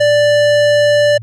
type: tone with tanh clipping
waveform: sine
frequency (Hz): 587.3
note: D5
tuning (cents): 0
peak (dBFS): -10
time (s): 0-1.18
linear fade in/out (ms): 10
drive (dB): 18
effects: added 112 Hz sine -27 dBFS peak until 1.22 s